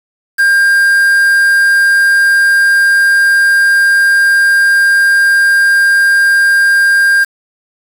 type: tone with quantisation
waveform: triangle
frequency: 1601 Hz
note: G6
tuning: 36 cents sharp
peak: -4 dBFS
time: 0.38-7.25 s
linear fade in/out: 20 ms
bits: 4
effects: none